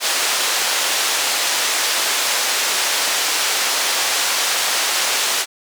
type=band-pass noise; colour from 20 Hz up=white; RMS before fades=-19 dBFS; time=0-5.46 s; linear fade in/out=50 ms; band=520 to 6800 Hz; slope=12 dB/octave; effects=none